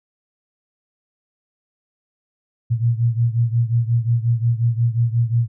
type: beating tone pair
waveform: sine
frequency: 115.6 / 121.2 Hz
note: A#2 / B2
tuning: -14 / -32 cents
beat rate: 5.6 Hz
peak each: -17 / -20 dBFS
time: 2.7-5.48 s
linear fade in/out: 20 ms
effects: none